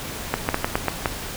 clicks, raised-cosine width 0.5 ms, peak -4 dBFS, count 7, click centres 0.34 / 0.489 / 0.544 / 0.645 / 0.755 / 0.883 / 1.058 s, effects pink hiss -32 dBFS RMS until 1.36 s

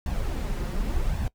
brown noise with flanger, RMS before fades -27 dBFS, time 0.06-1.28 s, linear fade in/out 2 ms, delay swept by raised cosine 1.1 to 5.7 ms, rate 0.88 Hz, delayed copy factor +0.5, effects noise-tail reverb RT60 0.1 s tail -21 dB re dry

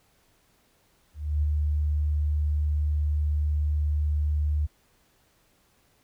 sine tone with ADSR envelope, 74.7 Hz, D2, 30 cents sharp, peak -20 dBFS, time 1.14-4.67 s, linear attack 290 ms, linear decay 11 ms, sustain -2 dB, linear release 20 ms, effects pink hiss -65 dBFS RMS until 6.03 s

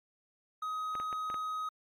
triangle tone, 1260 Hz, D#6, 21 cents sharp, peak -32 dBFS, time 0.62-1.69 s, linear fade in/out 5 ms
clicks, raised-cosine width 0.5 ms, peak -28 dBFS, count 5, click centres 0.953 / 1 / 1.128 / 1.301 / 1.343 s
effects Opus 48 kbps

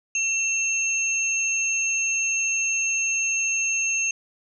sine tone pair together, 2694 / 6407 Hz, E7 / G8, +37 / +37 cents, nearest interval octave + minor third, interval 1500 cents, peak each -24 dBFS, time 0.15-4.11 s, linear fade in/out 2 ms, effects none

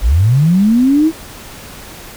sine linear sweep, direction up, 43.65 to 329.6 Hz, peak -7 dBFS, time 0.01-1.12 s, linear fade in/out 50 ms, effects pink hiss -33 dBFS RMS until 2.16 s

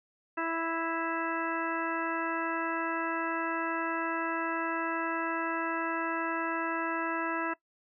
harmonic tone, 329.6 Hz, E4, in tune, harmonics 1 / 2 / 3 / 4 / 5 / 6 / 8, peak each -35 / -38 / -37 / -36 / -37 / -42 / -43 dBFS, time 0.37-7.54 s, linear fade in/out 10 ms, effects noise-tail reverb RT60 0.1 s tail -19 dB re dry

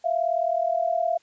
sine tone pair together, 659.3 / 698.5 Hz, E5 / F5, 0 / 0 cents, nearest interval minor second, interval 100 cents, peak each -24 dBFS, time 0.04-1.18 s, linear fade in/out 10 ms, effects white hiss -62 dBFS RMS until 1.22 s + resampled to 16000 Hz

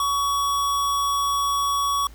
square tone, 1125 Hz, C#6, 25 cents sharp, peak -21 dBFS, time 0-2.07 s, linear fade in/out 2 ms, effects added 55 Hz sine -42 dBFS peak until 2.14 s + pink hiss -52 dBFS RMS until 2.14 s

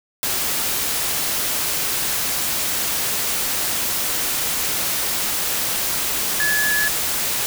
sine tone in noise, 1704 Hz, G#6, 44 cents sharp, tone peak -18 dBFS, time 6.4-6.88 s, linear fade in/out 0 ms, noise white, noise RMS -22 dBFS, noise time 0.23-7.46 s, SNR +1 dB, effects none

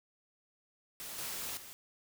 white noise with level steps, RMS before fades -44 / -40 / -50 dBFS, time 1-1.73 s, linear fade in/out 0 ms, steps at 1.18 / 1.57 s, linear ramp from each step 2 ms, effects none

